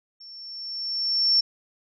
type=tone with level ramp; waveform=sine; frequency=5430 Hz; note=F8; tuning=50 cents flat; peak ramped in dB=-42 to -15 dBFS; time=0.2-1.41 s; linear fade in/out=10 ms; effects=none